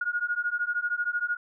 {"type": "beating tone pair", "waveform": "sine", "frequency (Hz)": [1431, 1444], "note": ["F6", "F#6"], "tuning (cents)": [42, -43], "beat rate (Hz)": 13, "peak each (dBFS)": -29, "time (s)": [0.01, 1.37], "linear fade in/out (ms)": 5, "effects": []}